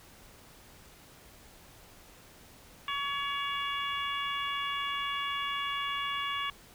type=harmonic tone; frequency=564 Hz; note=C#5; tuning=30 cents sharp; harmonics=2 / 3 / 4 / 5 / 6; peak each=-34 / -40 / -39 / -38 / -40 dBFS; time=2.88-6.5 s; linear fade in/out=2 ms; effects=pink hiss -55 dBFS RMS until 6.74 s